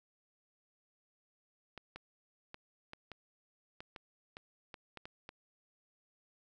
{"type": "clicks", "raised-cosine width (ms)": 0.3, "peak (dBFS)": -30, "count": 12, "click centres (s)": [1.777, 1.96, 2.544, 2.934, 3.117, 3.805, 3.962, 4.369, 4.742, 4.973, 5.055, 5.291], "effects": []}